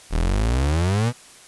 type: exponential sweep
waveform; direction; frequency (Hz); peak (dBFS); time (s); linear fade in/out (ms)
35% pulse; up; 36.71 to 125.3; -16; 0.1-1.13; 50
effects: white hiss -46 dBFS RMS until 1.47 s + resampled to 24000 Hz